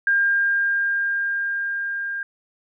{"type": "tone with level ramp", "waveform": "sine", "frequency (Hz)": 1605, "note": "G6", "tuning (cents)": 40, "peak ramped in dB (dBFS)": [-15, -25], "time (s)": [0.07, 2.23], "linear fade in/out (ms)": 2, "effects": []}